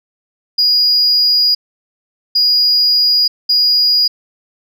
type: tone bursts at uneven times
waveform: sine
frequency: 4887 Hz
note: D#8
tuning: 32 cents flat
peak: -7 dBFS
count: 3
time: 0.58-1.55 / 2.35-3.28 / 3.49-4.08 s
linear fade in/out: 10 ms
effects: tanh soft clip ceiling -6 dBFS